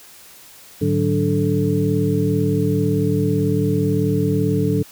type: tone cluster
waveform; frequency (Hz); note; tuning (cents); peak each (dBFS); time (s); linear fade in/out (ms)
sine; 105.6 / 148 / 186 / 290.6 / 436.9; G#2 / D3 / F#3 / D4 / A4; +29 / +14 / +9 / -18 / -12; -22; 0.81-4.83; 10
effects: white hiss -44 dBFS RMS until 4.91 s